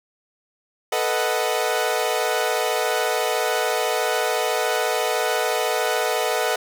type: chord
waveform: sawtooth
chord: B dominant seventh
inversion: third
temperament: equal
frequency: 440 / 493.9 / 622.3 / 740 Hz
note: A4 / B4 / D#5 / F#5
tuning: 0 / 0 / 0 / 0 cents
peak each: -22 dBFS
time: 0.92-6.56 s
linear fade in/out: 5 ms
effects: none